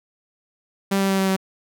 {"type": "tone with pitch steps", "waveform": "sawtooth", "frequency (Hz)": [196, 194.65, 193.3, 191.97, 190.64], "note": ["G3", "G3", "G3", "G3", "G3"], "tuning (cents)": [0, -12, -24, -36, -48], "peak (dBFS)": -14, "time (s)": [0.91, 1.365], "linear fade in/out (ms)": 10, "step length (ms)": 91, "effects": []}